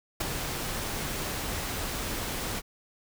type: noise with ADSR envelope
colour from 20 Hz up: pink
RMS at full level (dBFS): -27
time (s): 0.2-2.62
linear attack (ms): 9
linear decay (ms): 16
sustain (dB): -6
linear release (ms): 42
effects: none